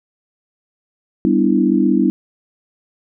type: chord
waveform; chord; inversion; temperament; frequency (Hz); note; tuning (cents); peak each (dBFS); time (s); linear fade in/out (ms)
sine; E minor seventh; first; equal; 196 / 246.9 / 293.7 / 329.6; G3 / B3 / D4 / E4; 0 / 0 / 0 / 0; -17; 1.25-2.1; 0
effects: none